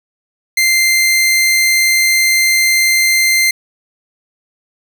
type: tone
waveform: sawtooth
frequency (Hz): 2087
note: C7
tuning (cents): -5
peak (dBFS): -6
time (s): 0.57-3.51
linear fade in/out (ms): 5
effects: none